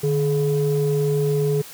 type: tone pair together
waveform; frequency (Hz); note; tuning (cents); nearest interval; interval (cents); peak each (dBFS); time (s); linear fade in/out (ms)
sine; 150 / 423.5; D3 / G#4; +37 / +34; octave + tritone; 1797; -19; 0.03-1.62; 10
effects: tanh soft clip ceiling -12 dBFS + white hiss -40 dBFS RMS until 1.73 s